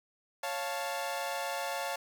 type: chord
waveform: sawtooth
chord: Db augmented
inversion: none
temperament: equal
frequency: 554.4 / 698.5 / 880 Hz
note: Db5 / F5 / A5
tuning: 0 / 0 / 0 cents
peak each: -34 dBFS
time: 0.43-1.96 s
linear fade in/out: 5 ms
effects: 9-bit